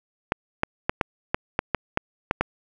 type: clicks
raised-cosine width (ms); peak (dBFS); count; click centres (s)
0.5; -5; 10; 0.321 / 0.634 / 0.895 / 1.012 / 1.345 / 1.591 / 1.747 / 1.974 / 2.311 / 2.41
effects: none